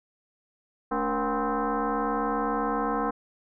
sine tone with frequency modulation, 287.8 Hz, D4, 35 cents flat, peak -24 dBFS, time 0.91-3.11 s, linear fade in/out 10 ms, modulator 254 Hz, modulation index 4.1, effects none

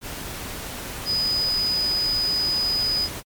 sine tone in noise, 4978 Hz, D#8, in tune, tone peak -20 dBFS, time 1.05-3.09 s, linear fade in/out 50 ms, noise pink, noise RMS -33 dBFS, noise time 0.01-3.23 s, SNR +10 dB, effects MP3 96 kbps

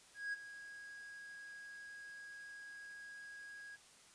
triangle tone with ADSR envelope, 1648 Hz, G#6, 14 cents flat, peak -35 dBFS, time 0.14-3.77 s, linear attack 190 ms, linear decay 22 ms, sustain -13 dB, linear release 25 ms, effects white hiss -63 dBFS RMS until 4.14 s + resampled to 22050 Hz

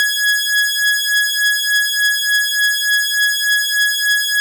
sawtooth beating tone pair, 1673 / 1676.4 Hz, G#6 / G#6, +12 / +16 cents, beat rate 3.4 Hz, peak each -13 dBFS, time 0-4.4 s, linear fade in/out 0 ms, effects none

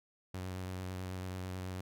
sawtooth tone with vibrato, 92.5 Hz, F#2, in tune, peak -35 dBFS, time 0.34-1.81 s, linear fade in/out 5 ms, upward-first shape triangle, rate 9.1 Hz, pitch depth 26 cents each way, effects none

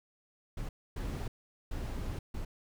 brown noise bursts at uneven times, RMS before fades -37 dBFS, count 4, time 0.57-0.69 / 0.96-1.28 / 1.71-2.19 / 2.34-2.45 s, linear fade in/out 5 ms, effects none

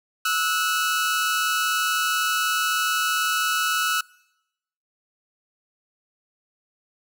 sawtooth tone pair together, 1306.9 / 1467 Hz, E6 / F#6, -15 / -15 cents, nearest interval major second, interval 200 cents, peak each -20 dBFS, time 0.25-4.01 s, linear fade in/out 5 ms, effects noise-tail reverb RT60 0.9 s tail -25 dB re dry

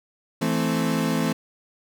35% pulse chord, A minor, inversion second, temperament equal, 164.81 / 220 / 261.6 Hz, E3 / A3 / C4, 0 / 0 / 0 cents, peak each -24 dBFS, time 0.41-1.33 s, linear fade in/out 10 ms, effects none

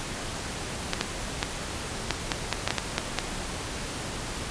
clicks, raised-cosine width 0.2 ms, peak -6 dBFS, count 11, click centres 0.934 / 1.011 / 1.429 / 2.107 / 2.318 / 2.527 / 2.676 / 2.706 / 2.783 / 2.981 / 3.187 s, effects pink hiss -34 dBFS RMS until 4.5 s + resampled to 22050 Hz

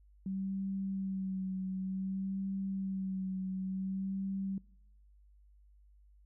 sine tone with vibrato, 191.1 Hz, G3, 44 cents flat, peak -34 dBFS, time 0.26-4.58 s, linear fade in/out 2 ms, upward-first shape sine, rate 0.55 Hz, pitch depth 26 cents each way, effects noise-tail reverb RT60 0.8 s tail -24 dB re dry + added 50 Hz sine -59 dBFS peak until 6.25 s

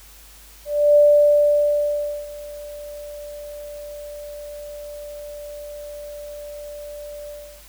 sine tone with ADSR envelope, 587.3 Hz, D5, in tune, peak -9 dBFS, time 0.65-7.64 s, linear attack 310 ms, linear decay 1300 ms, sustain -23 dB, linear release 340 ms, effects added 50 Hz sine -47 dBFS peak until 7.68 s + white hiss -47 dBFS RMS until 7.68 s

